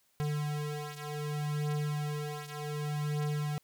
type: beating tone pair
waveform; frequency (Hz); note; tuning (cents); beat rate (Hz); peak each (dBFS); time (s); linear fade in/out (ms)
square; 148.4 / 149.06; D3 / D3; +18 / +26; 0.66; -35 / -38; 0.2-3.58; 0
effects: white hiss -71 dBFS RMS until 3.63 s